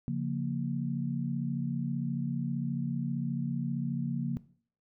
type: chord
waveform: sine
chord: Bb minor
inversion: first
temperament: just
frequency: 139.85 / 174.81 / 233.1 Hz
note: Db3 / F3 / Bb3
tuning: +16 / +2 / 0 cents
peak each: -33 / -35 / -34 dBFS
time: 0.08-4.37 s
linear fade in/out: 0 ms
effects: noise-tail reverb RT60 0.5 s tail -18 dB re dry